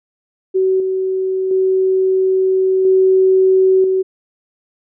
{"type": "tone with level steps", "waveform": "sine", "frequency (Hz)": 377.7, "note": "F#4", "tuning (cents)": 36, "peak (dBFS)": [-11, -15, -11, -8, -12], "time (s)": [0.54, 4.03], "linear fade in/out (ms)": 20, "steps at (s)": [0.8, 1.51, 2.85, 3.84], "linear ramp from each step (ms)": 2, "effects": []}